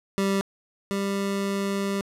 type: tone pair in turn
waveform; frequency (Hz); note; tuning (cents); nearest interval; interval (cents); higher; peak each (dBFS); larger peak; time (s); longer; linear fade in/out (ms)
25% pulse; 196 / 198.05; G3 / G3; 0 / +18; unison; 18; second; -18 / -21; first; 0.18-0.41 / 0.91-2.01; second; 0
effects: low-pass 12000 Hz 12 dB/octave